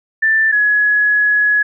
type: tone pair in turn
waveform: sine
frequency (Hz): 1771 / 1684.7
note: A6 / G#6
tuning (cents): +11 / +24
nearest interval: minor second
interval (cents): 87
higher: first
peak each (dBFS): -10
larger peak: neither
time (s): 0.22-0.52 / 0.52-1.63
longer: second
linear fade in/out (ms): 10
effects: none